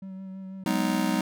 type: tone with vibrato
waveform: triangle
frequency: 190.5 Hz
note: G3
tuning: 49 cents flat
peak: -34 dBFS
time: 0.02-0.64 s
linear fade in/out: 5 ms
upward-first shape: sine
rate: 6.1 Hz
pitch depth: 18 cents each way
type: chord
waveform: square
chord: G# minor seventh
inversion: third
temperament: just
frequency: 186.89 / 207.7 / 249.2 / 311.5 Hz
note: F#3 / G#3 / B3 / D#4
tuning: +18 / 0 / +16 / +2 cents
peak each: -30 dBFS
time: 0.66-1.21 s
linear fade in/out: 2 ms
effects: none

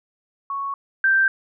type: tone pair in turn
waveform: sine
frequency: 1108.7 / 1567.9 Hz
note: C#6 / G6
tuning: 0 / 0 cents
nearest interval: tritone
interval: 600 cents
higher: second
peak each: -24 / -14 dBFS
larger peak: second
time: 0.5-0.74 / 1.04-1.28 s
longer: neither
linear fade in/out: 2 ms
effects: none

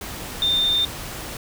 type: tone in noise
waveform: sine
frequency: 3611 Hz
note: A7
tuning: 44 cents sharp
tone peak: -17 dBFS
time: 0.42-0.85 s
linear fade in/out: 2 ms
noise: pink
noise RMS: -33 dBFS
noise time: 0.01-1.37 s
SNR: +13 dB
effects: none

